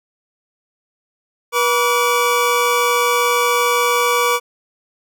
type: tone pair together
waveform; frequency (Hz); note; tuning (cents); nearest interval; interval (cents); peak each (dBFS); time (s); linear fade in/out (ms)
25% pulse; 483.7 / 1150.4; B4 / D6; -36 / -36; octave + minor third; 1500; -13; 1.52-4.4; 50
effects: none